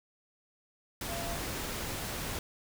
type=tone in noise; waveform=sine; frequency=681 Hz; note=F5; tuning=44 cents flat; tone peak=-39 dBFS; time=1.09-1.36 s; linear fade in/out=2 ms; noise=pink; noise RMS=-37 dBFS; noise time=1.01-2.39 s; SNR=-5 dB; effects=none